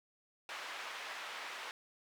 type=band-pass noise; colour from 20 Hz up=white; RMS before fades=-45 dBFS; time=0.49-1.71 s; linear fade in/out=0 ms; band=730 to 2400 Hz; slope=12 dB/octave; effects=none